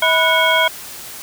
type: tone cluster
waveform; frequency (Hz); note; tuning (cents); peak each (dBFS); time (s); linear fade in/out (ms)
sine; 642 / 987 / 1469 / 2208 / 3255; E5 / B5 / F#6 / C#7 / G#7; -46 / -1 / -13 / -7 / -36; -18; 0.02-0.68; 5
effects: white hiss -33 dBFS RMS until 1.22 s